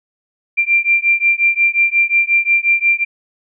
sine beating tone pair, 2368 / 2373.6 Hz, D7 / D7, +14 / +18 cents, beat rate 5.6 Hz, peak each -14 dBFS, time 0.57-3.05 s, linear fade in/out 20 ms, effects none

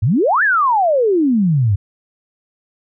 sine exponential two-way sweep, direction up then down, 92.5 to 1800 to 92.5 Hz, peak -11 dBFS, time 0.02-1.76 s, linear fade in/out 10 ms, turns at 0.43 s, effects none

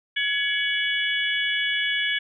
harmonic tone with a mistuned harmonic, 562 Hz, C#5, 24 cents sharp, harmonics 3 / 4 / 5 / 6, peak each -26 / -27 / -28 / -29 dBFS, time 0.16-2.19 s, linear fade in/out 10 ms, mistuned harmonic 5, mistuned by +89 cents, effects none

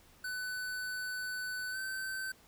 square tone with pitch glide, 1500 to 1539.5 Hz, F#6 to G6, +23 to -32 cents, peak -37 dBFS, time 0.24-2.32 s, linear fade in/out 5 ms, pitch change +45 cents, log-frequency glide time 1.71-1.77 s, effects pink hiss -62 dBFS RMS until 2.47 s

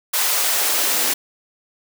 white noise with high-pass filter sweep, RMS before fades -19 dBFS, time 0.13-1.14 s, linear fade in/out 10 ms, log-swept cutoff 710 to 250 Hz, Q 1, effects none

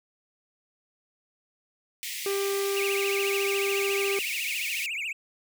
pink high-pass noise, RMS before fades -35 dBFS, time 2.03-4.86 s, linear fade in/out 0 ms, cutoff 1900 Hz, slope 96 dB/octave
harmonic tone, 396.1 Hz, G4, 18 cents sharp, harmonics 1 / 2 / 3 / 4 / 5 / 6, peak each -26 / -43 / -39 / -46 / -47 / -45 dBFS, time 2.26-4.19 s, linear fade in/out 2 ms
triangle tone with vibrato, 2489 Hz, D#7, in tune, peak -28 dBFS, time 2.76-5.13 s, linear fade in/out 10 ms, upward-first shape triangle, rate 14 Hz, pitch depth 270 cents each way
effects none

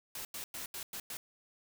white noise bursts at uneven times, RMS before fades -42 dBFS, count 6, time 0.15-0.25 / 0.34-0.44 / 0.54-0.66 / 0.74-0.83 / 0.93-1 / 1.1-1.17 s, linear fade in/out 2 ms, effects none

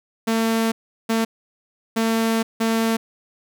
sawtooth tone bursts at uneven times, 225.5 Hz, A3, 43 cents sharp, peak -14 dBFS, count 4, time 0.27-0.72 / 1.09-1.25 / 1.96-2.43 / 2.6-2.97 s, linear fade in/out 10 ms, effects none

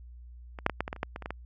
clicks, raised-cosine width 0.5 ms, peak -25 / -7 / -15 / -13 / -20 / -19 / -30 / -14 / -22 / -26 / -20 / -19 dBFS, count 12, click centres 0.588 / 0.664 / 0.697 / 0.806 / 0.879 / 0.929 / 0.963 / 1.031 / 1.161 / 1.223 / 1.259 / 1.306 s, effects added 60 Hz sine -45 dBFS peak until 1.45 s

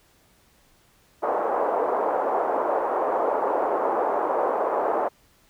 pink band-pass noise, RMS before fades -24 dBFS, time 1.22-5.09 s, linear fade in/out 20 ms, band 440 to 1000 Hz, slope 24 dB/octave, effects pink hiss -60 dBFS RMS until 5.49 s

